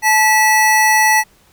square tone pair together, 868.6 / 1950 Hz, A5 / B6, -23 / -23 cents, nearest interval octave + major second, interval 1400 cents, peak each -13 dBFS, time 0.02-1.24 s, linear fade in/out 50 ms, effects pink hiss -52 dBFS RMS until 1.52 s

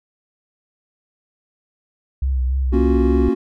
sine tone with vibrato, 65 Hz, C2, 11 cents flat, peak -16 dBFS, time 2.22-3.29 s, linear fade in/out 5 ms, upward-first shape sine, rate 3.5 Hz, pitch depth 51 cents each way
triangle chord, Gb major seventh, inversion first, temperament equal, 233.1 / 277.2 / 349.2 / 370 Hz, Bb3 / Db4 / F4 / Gb4, 0 / 0 / 0 / 0 cents, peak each -19 / -18 / -22 / -17 dBFS, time 2.72-3.35 s, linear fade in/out 20 ms
effects none

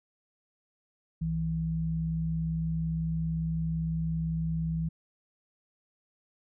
sine tone pair together, 64.3 / 162.03 Hz, C2 / E3, -30 / -29 cents, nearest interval octave + major third, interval 1601 cents, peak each -36 / -28 dBFS, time 1.21-4.89 s, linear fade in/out 10 ms, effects none

